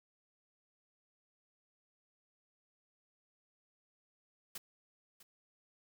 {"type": "noise with echo", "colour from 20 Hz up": "white", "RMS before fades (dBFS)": -44, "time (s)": [4.55, 4.58], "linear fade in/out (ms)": 5, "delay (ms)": 650, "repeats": 1, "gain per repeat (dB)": -15, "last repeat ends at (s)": 5.23, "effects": []}